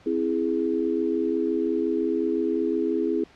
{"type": "chord", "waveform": "sine", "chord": "C augmented", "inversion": "none", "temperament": "equal", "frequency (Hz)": [261.6, 329.6, 415.3], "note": ["C4", "E4", "G#4"], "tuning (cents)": [0, 0, 0], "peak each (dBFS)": [-28, -25, -26], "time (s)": [0.06, 3.24], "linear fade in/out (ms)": 5, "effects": ["pink hiss -53 dBFS RMS until 3.35 s", "low-pass 4000 Hz 12 dB/octave"]}